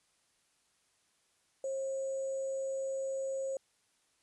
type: tone with sample-and-hold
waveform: sine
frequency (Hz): 537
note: C5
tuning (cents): +45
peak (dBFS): -33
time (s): 1.64-3.57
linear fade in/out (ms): 2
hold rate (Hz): 7350
effects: white hiss -73 dBFS RMS until 4.22 s + resampled to 24000 Hz